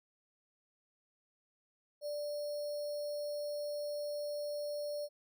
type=tone with sample-and-hold; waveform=sine; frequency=587.3 Hz; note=D5; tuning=in tune; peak=-36 dBFS; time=2.01-5.09 s; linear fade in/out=50 ms; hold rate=4900 Hz; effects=none